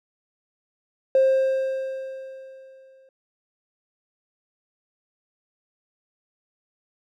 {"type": "tone with exponential decay", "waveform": "triangle", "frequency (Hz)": 530, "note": "C5", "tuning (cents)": 22, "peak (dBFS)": -10, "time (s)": [1.15, 3.09], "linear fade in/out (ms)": 2, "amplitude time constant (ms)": 420, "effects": ["tanh soft clip ceiling -11 dBFS"]}